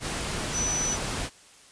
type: tone in noise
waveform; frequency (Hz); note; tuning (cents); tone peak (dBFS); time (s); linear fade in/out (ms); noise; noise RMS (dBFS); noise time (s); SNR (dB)
sine; 5970; F#8; +15; -26; 0.52-0.98; 50; pink; -31; 0-1.3; +2
effects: white hiss -53 dBFS RMS until 1.71 s + resampled to 22050 Hz